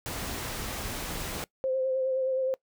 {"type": "noise", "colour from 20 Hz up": "pink", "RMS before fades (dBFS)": -35, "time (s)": [0.06, 1.44], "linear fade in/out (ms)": 0}
{"type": "tone with vibrato", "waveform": "sine", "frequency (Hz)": 523.3, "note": "C5", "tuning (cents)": 0, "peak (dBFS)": -25, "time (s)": [1.64, 2.54], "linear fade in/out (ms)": 0, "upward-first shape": "sine", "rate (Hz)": 9.6, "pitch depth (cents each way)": 26}
{"effects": ["noise-tail reverb RT60 0.1 s tail -22 dB re dry"]}